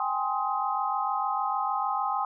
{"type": "chord", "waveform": "sine", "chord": "Ab major seventh", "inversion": "third", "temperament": "equal with one note detuned", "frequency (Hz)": [784, 830.6, 1046.5, 1259.7], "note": ["G5", "Ab5", "C6", "Eb6"], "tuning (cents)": [0, 0, 0, 21], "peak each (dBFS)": -31, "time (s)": [0, 2.25], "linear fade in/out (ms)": 2, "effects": []}